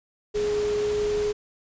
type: tone in noise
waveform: sine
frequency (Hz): 417.9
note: G#4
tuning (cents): +11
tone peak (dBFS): -22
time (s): 0.34-1.33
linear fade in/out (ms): 20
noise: pink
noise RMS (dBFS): -36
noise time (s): 0.34-1.33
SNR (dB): +11
effects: resampled to 16000 Hz